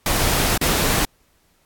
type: noise with dropouts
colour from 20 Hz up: pink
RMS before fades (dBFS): -19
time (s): 0.06-1.05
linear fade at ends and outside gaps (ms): 1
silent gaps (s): 0.576-0.613
effects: pink hiss -61 dBFS RMS until 1.65 s + AAC 64 kbps